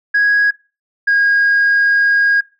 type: tone pair in turn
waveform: sine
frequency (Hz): 1656 / 1634.1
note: G#6 / G#6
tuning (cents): -5 / -28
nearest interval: unison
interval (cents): 23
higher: first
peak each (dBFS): -8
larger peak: neither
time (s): 0.14-0.51 / 1.07-2.41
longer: second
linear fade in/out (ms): 10
effects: noise-tail reverb RT60 0.3 s tail -20 dB re dry + tanh soft clip ceiling -7 dBFS